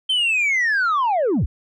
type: linear sweep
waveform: sine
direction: down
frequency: 3136 to 37.59 Hz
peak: -14 dBFS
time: 0.09-1.46 s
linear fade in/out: 10 ms
effects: tanh soft clip ceiling -15 dBFS